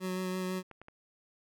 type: tone with vibrato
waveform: 25% pulse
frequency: 185 Hz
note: F#3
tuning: in tune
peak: -29 dBFS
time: 0-0.63 s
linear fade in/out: 50 ms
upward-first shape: sine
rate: 6 Hz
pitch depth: 13 cents each way
type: clicks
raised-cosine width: 0.5 ms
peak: -34 dBFS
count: 3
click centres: 0.713 / 0.816 / 0.884 s
effects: none